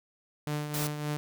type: tone with tremolo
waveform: sawtooth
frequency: 149 Hz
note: D3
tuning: 25 cents sharp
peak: -25 dBFS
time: 0.47-1.17 s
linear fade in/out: 0 ms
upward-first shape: triangle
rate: 3.5 Hz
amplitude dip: 55%
type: noise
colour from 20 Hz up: white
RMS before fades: -35 dBFS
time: 0.74-0.87 s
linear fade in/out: 0 ms
effects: none